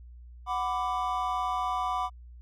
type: chord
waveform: triangle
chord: B minor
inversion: second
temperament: equal with one note detuned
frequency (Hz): 740 / 996.4 / 1174.7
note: F#5 / B5 / D6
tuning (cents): 0 / +15 / 0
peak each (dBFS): -30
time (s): 0.46-2.1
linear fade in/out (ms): 50
effects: added 60 Hz sine -45 dBFS peak until 2.41 s